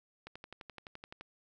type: click train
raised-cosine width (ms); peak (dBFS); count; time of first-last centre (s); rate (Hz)
0.3; -30; 12; 0.27-1.21; 11.7
effects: none